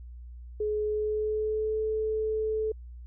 sine tone with pitch glide, 423.6 to 435 Hz, G#4 to A4, +34 to -20 cents, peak -26 dBFS, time 0.6-2.72 s, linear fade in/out 5 ms, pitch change +46 cents, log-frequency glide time 0.85-1.8 s, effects added 60 Hz sine -41 dBFS peak until 3.06 s

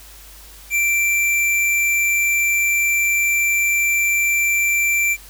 square tone, 2349 Hz, D7, in tune, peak -16 dBFS, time 0.7-5.17 s, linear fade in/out 50 ms, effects added 50 Hz sine -43 dBFS peak until 5.29 s + white hiss -43 dBFS RMS until 5.29 s

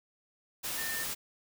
sine tone in noise, 1800 Hz, A6, 39 cents sharp, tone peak -37 dBFS, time 0.77-1.05 s, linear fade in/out 20 ms, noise white, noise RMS -36 dBFS, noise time 0.63-1.15 s, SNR -4 dB, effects none

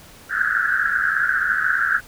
pink band-pass noise, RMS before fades -20 dBFS, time 0.29-2.01 s, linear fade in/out 50 ms, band 1400 to 1700 Hz, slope 96 dB/octave, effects pink hiss -45 dBFS RMS until 2.07 s

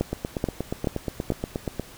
two click trains, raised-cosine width 2 ms, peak -13 / -9 dBFS, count 15 / 4, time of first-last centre 0.13-1.797 / 0.01-1.303 s, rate 8.4 / 2.32 Hz, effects pink hiss -46 dBFS RMS until 1.97 s

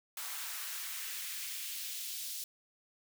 white noise with high-pass filter sweep, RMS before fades -41 dBFS, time 0.17-2.44 s, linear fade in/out 2 ms, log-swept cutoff 1000 to 4100 Hz, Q 1.2, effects none

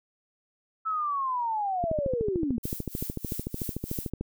sine linear sweep, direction down, 1318.5 to 216.7 Hz, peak -26 dBFS, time 0.85-2.58 s, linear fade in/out 20 ms
click train, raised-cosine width 3 ms, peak -18 dBFS, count 33, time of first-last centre 1.84-4.21 s, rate 13.5 Hz
violet noise with tremolo, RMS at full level -36 dBFS, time 2.63-4.1 s, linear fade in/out 10 ms, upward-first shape sine, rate 3.2 Hz, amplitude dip 85%
effects none

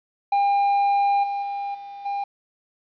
triangle tone with level steps, 803 Hz, G5, 41 cents sharp, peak -15 / -22 / -24 / -33 / -22 dBFS, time 0.32-2.24 s, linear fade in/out 5 ms, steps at 1.23 / 1.42 / 1.74 / 2.05 s, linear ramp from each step 10 ms, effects resampled to 11025 Hz + 9-bit

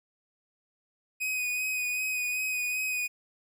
45% pulse tone with vibrato, 2499 Hz, D#7, 7 cents sharp, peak -28 dBFS, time 1.2-3.08 s, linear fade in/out 20 ms, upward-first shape sine, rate 2.6 Hz, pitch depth 22 cents each way, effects none

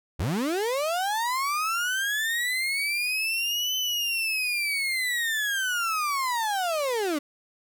35% pulse linear two-way sweep, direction up then down, 62.4 to 3048 to 276.8 Hz, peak -23 dBFS, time 0.19-7.19 s, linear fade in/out 10 ms, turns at 3.76 s, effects none

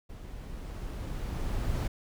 brown noise with level ramp, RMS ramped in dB -44 to -29 dBFS, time 0.09-1.88 s, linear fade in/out 10 ms, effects none

